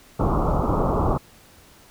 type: low-pass noise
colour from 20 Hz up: pink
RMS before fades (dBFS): -21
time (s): 0.19-1.18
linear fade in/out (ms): 10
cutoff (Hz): 1300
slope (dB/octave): 96
effects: pink hiss -51 dBFS RMS until 1.9 s